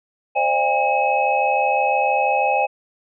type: tone cluster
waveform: sine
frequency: 523 / 596 / 682 / 810 / 2562 Hz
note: C5 / D5 / F5 / G#5 / E7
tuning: -1 / +25 / -41 / -43 / -50 cents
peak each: -24 / -24 / -27 / -18 / -24 dBFS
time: 0.35-2.67 s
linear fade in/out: 20 ms
effects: none